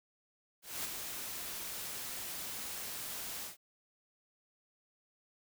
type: noise with ADSR envelope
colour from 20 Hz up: white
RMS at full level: -37 dBFS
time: 0.62-3.57 s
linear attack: 230 ms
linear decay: 7 ms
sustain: -5 dB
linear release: 130 ms
effects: none